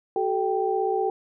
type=tone cluster; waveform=sine; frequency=377.4 / 433.6 / 783 Hz; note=F#4 / A4 / G5; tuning=+34 / -25 / -2 cents; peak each=-26 dBFS; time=0.16-1.1 s; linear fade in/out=2 ms; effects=none